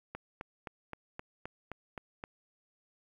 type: click train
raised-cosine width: 0.5 ms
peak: -25 dBFS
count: 9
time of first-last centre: 0.15-2.239 s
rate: 3.83 Hz
effects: 10-bit